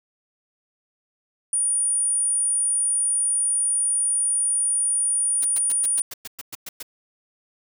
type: tone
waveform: sine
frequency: 9480 Hz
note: D9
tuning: 15 cents sharp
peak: -19 dBFS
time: 1.53-6.02 s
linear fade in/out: 2 ms
type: noise bursts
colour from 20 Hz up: white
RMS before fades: -34 dBFS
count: 11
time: 5.42-6.828 s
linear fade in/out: 5 ms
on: 28 ms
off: 110 ms
effects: none